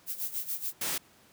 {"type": "noise with tremolo", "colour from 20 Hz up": "violet", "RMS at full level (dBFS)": -32, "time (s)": [0.06, 0.74], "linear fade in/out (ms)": 50, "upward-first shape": "sine", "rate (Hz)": 7, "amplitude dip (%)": 80}
{"type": "noise", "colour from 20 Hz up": "white", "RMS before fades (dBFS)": -32, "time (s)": [0.81, 0.98], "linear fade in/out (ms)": 5}
{"effects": ["pink hiss -60 dBFS RMS until 1.32 s", "high-pass 100 Hz 12 dB/octave"]}